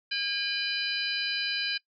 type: harmonic tone with a mistuned harmonic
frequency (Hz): 810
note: G#5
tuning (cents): -43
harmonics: 2 / 3 / 4 / 5 / 6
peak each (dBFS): -34 / -34 / -34 / -34 / -34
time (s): 0.11-1.78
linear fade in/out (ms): 10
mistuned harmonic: 4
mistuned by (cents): -120
effects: noise-tail reverb RT60 0.1 s tail -22 dB re dry